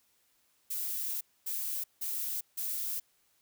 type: noise bursts at uneven times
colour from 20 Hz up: violet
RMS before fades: -35 dBFS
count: 4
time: 0.7-1.21 / 1.46-1.84 / 2.01-2.41 / 2.57-3 s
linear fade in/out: 10 ms
effects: white hiss -71 dBFS RMS until 3.41 s